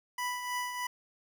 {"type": "tone with tremolo", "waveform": "25% pulse", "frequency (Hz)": 987.8, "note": "B5", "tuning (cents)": 0, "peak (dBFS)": -27, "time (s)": [0.18, 0.87], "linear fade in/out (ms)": 5, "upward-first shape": "triangle", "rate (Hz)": 3.2, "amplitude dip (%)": 55, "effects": ["10-bit"]}